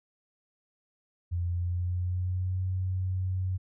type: tone with pitch glide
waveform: sine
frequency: 87.2 to 92.92 Hz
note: F2 to F#2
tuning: -2 to +8 cents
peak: -27 dBFS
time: 1.31-3.58 s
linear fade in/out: 20 ms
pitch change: +110 cents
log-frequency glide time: 1.48-2.62 s
effects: none